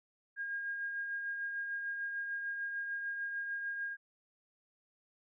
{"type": "tone with tremolo", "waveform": "sine", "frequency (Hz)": 1622, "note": "G#6", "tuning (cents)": -41, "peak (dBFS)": -34, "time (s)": [0.36, 3.97], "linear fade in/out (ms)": 50, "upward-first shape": "triangle", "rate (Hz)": 6.7, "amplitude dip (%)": 40, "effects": []}